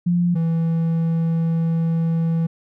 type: tone pair in turn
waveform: sine / triangle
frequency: 174.61 / 164.71 Hz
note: F3 / E3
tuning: 0 / -1 cents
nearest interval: minor second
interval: 101 cents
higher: first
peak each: -15 dBFS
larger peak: neither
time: 0.06-0.35 / 0.35-2.47 s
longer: second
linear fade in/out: 10 ms
effects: none